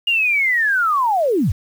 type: linear sweep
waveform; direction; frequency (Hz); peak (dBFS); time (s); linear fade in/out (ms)
sine; down; 2853 to 61.74; -14; 0.07-1.52; 5
effects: 7-bit